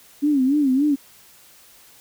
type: tone with vibrato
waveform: sine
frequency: 277.2 Hz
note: C#4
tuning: in tune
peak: -15 dBFS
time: 0.22-0.96 s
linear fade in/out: 20 ms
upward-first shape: sine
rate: 3.5 Hz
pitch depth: 140 cents each way
effects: white hiss -50 dBFS RMS until 2 s